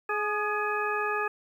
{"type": "harmonic tone with a mistuned harmonic", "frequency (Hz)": 420.6, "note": "G#4", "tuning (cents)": 22, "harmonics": [1, 2, 3, 4, 6], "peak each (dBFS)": [-32, -34, -31, -32, -36], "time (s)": [0.09, 1.28], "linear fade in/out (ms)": 5, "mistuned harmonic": 3, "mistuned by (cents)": -36, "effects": ["10-bit"]}